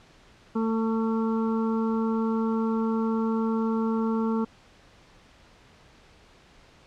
harmonic tone with a mistuned harmonic, 223.8 Hz, A3, 30 cents sharp, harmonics 1 / 2 / 4 / 5 / 6, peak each -24 / -30 / -36 / -38 / -40 dBFS, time 0.55-4.45 s, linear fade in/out 10 ms, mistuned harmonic 6, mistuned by +15 cents, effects pink hiss -55 dBFS RMS until 6.86 s + low-pass 5000 Hz 12 dB/octave

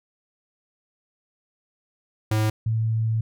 square / sine tone pair in turn, 108.4 / 111.71 Hz, A2 / A2, -25 / +27 cents, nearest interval minor second, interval 52 cents, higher second, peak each -20 dBFS, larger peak neither, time 2.31-2.5 / 2.66-3.21 s, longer second, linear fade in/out 5 ms, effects none

